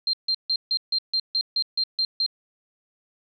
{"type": "tone bursts", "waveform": "sine", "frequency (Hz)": 4172, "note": "C8", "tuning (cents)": -6, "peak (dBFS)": -20, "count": 11, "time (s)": [0.07, 2.263], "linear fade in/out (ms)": 2, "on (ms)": 63, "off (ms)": 150, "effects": []}